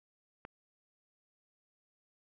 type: click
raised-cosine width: 0.5 ms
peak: -29 dBFS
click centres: 0.451 s
effects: none